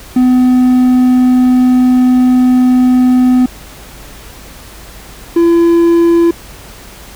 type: tone pair in turn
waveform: triangle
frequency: 252.2 / 338.4 Hz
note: B3 / E4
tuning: +36 / +45 cents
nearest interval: perfect fourth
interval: 509 cents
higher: second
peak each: -3 dBFS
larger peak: neither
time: 0.16-3.46 / 5.36-6.31 s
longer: first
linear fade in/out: 5 ms
effects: added 50 Hz sine -36 dBFS peak until 7.15 s + pink hiss -34 dBFS RMS until 7.15 s